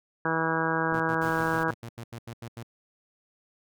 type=harmonic tone; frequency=162.3 Hz; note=E3; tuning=27 cents flat; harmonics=1 / 2 / 3 / 4 / 5 / 6 / 7 / 8 / 9 / 10; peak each=-33 / -32 / -32 / -37 / -35 / -32 / -35 / -36 / -33 / -32 dBFS; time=0.25-1.71 s; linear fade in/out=2 ms
type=clicks; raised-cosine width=2 ms; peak=-27 dBFS; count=2; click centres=0.925 / 0.947 s
type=tone bursts; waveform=sawtooth; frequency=116.8 Hz; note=A#2; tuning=4 cents sharp; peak=-33 dBFS; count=12; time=0.94-2.631 s; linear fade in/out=5 ms; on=63 ms; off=85 ms
type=noise; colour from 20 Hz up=pink; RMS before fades=-44 dBFS; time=1.21-1.64 s; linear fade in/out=10 ms
effects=none